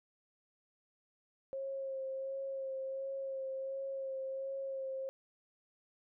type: tone with vibrato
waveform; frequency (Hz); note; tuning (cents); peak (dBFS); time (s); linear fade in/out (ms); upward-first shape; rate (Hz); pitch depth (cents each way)
sine; 537; C5; +45; -37; 1.53-5.09; 0; sine; 1.4; 19
effects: none